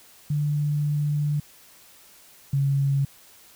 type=tone pair in turn; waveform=sine; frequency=147.5 / 138.7 Hz; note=D3 / C#3; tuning=+8 / +1 cents; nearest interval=minor second; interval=107 cents; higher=first; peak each=-21 / -19 dBFS; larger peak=second; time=0.3-1.4 / 2.53-3.05 s; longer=first; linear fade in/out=5 ms; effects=white hiss -52 dBFS RMS until 3.55 s